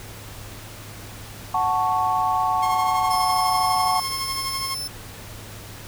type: chord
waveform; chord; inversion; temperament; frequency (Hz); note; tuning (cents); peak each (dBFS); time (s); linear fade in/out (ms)
sine; F# minor; none; equal; 740 / 880 / 1108.7; F#5 / A5 / C#6; 0 / 0 / 0; -23; 1.54-4; 5
type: tone with tremolo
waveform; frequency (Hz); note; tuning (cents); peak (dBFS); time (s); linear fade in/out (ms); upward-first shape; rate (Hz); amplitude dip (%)
sawtooth; 1077; C6; +50; -22; 2.62-4.75; 10; sine; 12; 55
type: tone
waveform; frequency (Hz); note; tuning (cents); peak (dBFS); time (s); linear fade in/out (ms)
sawtooth; 5290; E8; +5; -25; 3.1-4.88; 10
effects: added 104 Hz sine -41 dBFS peak until 5.87 s + pink hiss -40 dBFS RMS until 5.87 s